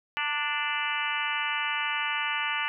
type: harmonic tone with a mistuned harmonic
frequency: 293.7 Hz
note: D4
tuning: in tune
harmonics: 3 / 4 / 5 / 6 / 7 / 8 / 9 / 10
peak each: -35 / -35 / -35 / -35 / -35 / -35 / -35 / -35 dBFS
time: 0.17-2.68 s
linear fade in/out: 0 ms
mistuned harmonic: 3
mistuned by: +25 cents
effects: none